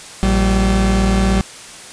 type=tone pair together; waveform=40% pulse; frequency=56.97 / 192 Hz; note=A#1 / G3; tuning=-39 / -36 cents; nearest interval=octave + major sixth; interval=2103 cents; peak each=-14 dBFS; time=0.23-1.41 s; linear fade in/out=0 ms; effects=white hiss -35 dBFS RMS until 1.92 s + resampled to 22050 Hz